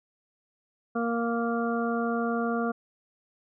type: harmonic tone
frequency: 233.1 Hz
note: A#3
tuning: in tune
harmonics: 1 / 2 / 3 / 5 / 6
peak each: -28 / -31 / -33 / -35 / -36 dBFS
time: 0.95-2.72 s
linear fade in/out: 10 ms
effects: none